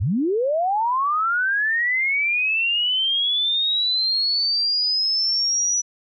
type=linear sweep; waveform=sine; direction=up; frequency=73.42 to 5920 Hz; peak=-18 dBFS; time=0-5.82 s; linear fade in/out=20 ms; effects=none